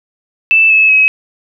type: tone with pitch steps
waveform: sine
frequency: 2642 / 2598 / 2555 Hz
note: E7 / E7 / D#7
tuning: +3 / -26 / +45 cents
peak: -5 dBFS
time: 0.51-1.08 s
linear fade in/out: 0 ms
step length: 190 ms
effects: none